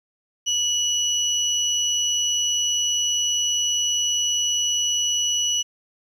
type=tone pair together; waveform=sine; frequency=2930 / 5925 Hz; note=F#7 / F#8; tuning=-18 / +1 cents; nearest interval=octave; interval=1219 cents; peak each=-21 / -22 dBFS; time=0.46-5.63 s; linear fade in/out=20 ms; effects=tanh soft clip ceiling -13 dBFS + 9-bit